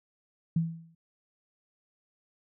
sine tone with exponential decay, 164.81 Hz, E3, in tune, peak -21 dBFS, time 0.56-0.95 s, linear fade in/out 5 ms, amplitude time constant 84 ms, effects none

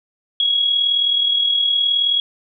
sine tone with amplitude modulation, 3322 Hz, G#7, in tune, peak -12 dBFS, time 0.4-2.2 s, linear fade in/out 2 ms, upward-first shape sine, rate 39.1 Hz, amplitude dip 50%, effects none

